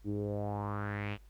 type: tone with low-pass filter sweep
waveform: sawtooth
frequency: 102.7 Hz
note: G#2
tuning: 19 cents flat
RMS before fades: -36 dBFS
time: 0.04-1.18 s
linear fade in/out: 50 ms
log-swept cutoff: 300 to 2900 Hz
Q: 4.3
effects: added 50 Hz sine -54 dBFS peak until 1.29 s + pink hiss -70 dBFS RMS until 1.29 s